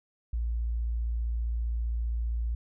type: tone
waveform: sine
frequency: 57.6 Hz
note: A#1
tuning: 20 cents flat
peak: -27 dBFS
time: 0.33-2.55 s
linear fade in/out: 5 ms
effects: none